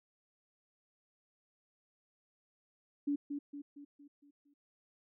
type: tone with echo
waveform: sine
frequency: 286.9 Hz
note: D4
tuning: 40 cents flat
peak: -30 dBFS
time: 3.07-3.16 s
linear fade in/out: 10 ms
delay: 230 ms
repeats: 6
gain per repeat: -6 dB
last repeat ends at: 4.54 s
effects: none